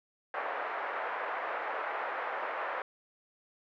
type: band-pass noise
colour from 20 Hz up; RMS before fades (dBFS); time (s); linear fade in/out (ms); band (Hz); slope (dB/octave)
pink; -36; 0.34-2.82; 2; 550 to 1900; 24
effects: none